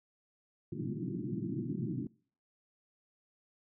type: band-pass noise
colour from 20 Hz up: pink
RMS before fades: -37 dBFS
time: 0.72-2.07 s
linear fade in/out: 5 ms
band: 110 to 360 Hz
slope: 96 dB/octave
effects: noise-tail reverb RT60 0.5 s tail -25 dB re dry